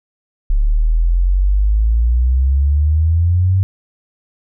sine exponential sweep, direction up, 35.11 to 96.8 Hz, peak -10 dBFS, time 0.5-3.63 s, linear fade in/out 0 ms, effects none

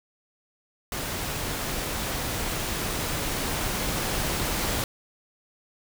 pink noise with level ramp, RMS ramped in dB -31 to -27 dBFS, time 0.92-4.84 s, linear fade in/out 2 ms, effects none

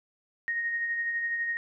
sine tone with tremolo, 1864.7 Hz, A#6, in tune, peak -26 dBFS, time 0.48-1.57 s, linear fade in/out 0 ms, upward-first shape sine, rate 12 Hz, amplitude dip 35%, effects none

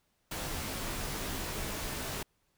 pink noise with comb filter, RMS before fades -37 dBFS, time 0.31-2.23 s, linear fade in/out 5 ms, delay 17 ms, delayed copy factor -0.6, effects pink hiss -75 dBFS RMS until 2.57 s

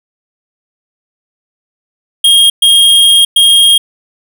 square tone bursts at uneven times, 3243 Hz, G#7, 42 cents flat, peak -4 dBFS, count 3, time 2.24-2.5 / 2.62-3.25 / 3.36-3.78 s, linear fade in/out 5 ms, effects none

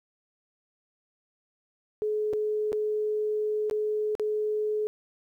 sine tone with dropouts, 425.7 Hz, G#4, 43 cents sharp, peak -25 dBFS, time 2.02-4.87 s, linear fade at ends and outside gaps 0 ms, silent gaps 2.33-2.335 / 2.72-2.729 / 3.698-3.711 / 4.152-4.197 s, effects 11-bit

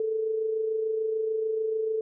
sine tone with amplitude modulation, 440 Hz, A4, in tune, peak -23 dBFS, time 0-2.01 s, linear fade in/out 2 ms, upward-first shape sine, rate 26.8 Hz, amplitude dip 45%, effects none

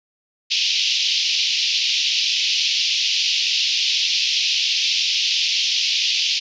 pink band-pass noise, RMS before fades -20 dBFS, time 0.5-6.4 s, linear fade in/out 20 ms, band 2600 to 5600 Hz, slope 48 dB/octave, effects resampled to 16000 Hz

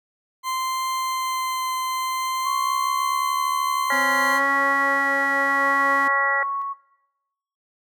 40% pulse tone with vibrato, 1039 Hz, C6, 12 cents flat, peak -23 dBFS, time 0.43-4.41 s, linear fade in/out 50 ms, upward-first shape triangle, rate 0.57 Hz, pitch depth 9 cents each way
sine tone with tremolo, 1108 Hz, C#6, 1 cent flat, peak -23 dBFS, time 2.45-6.74 s, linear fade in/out 20 ms, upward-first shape square, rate 0.36 Hz, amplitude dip 25%
harmonic tone, 277.2 Hz, C#4, in tune, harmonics 2 / 3 / 4 / 5 / 6 / 7, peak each -30 / -28 / -30 / -27 / -33 / -22 dBFS, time 3.9-6.43 s, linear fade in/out 2 ms
30% pulse tone with pitch glide, 262.8 to 275.2 Hz, C4 to C#4, +8 to -12 cents, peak -28 dBFS, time 3.92-6.08 s, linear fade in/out 5 ms, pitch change +80 cents, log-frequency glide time 4.29-4.43 s
effects noise-tail reverb RT60 0.9 s tail -18 dB re dry

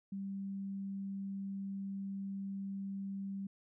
sine tone, 196 Hz, G3, in tune, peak -38 dBFS, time 0.12-3.47 s, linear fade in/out 5 ms, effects none

